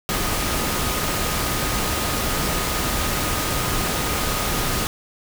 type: tone in noise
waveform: sine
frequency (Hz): 1244.5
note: D#6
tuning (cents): 0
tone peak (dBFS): -32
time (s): 0.09-4.87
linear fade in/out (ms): 0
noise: pink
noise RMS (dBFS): -23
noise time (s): 0.09-4.87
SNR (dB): -12
effects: none